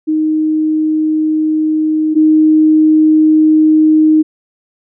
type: tone pair in turn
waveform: sine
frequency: 311.1 / 311.1 Hz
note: D#4 / D#4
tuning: 0 / 0 cents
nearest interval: unison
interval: 0 cents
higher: neither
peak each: -10 / -5 dBFS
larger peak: second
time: 0.07-2.15 / 2.15-4.23 s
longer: neither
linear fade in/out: 20 ms
effects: none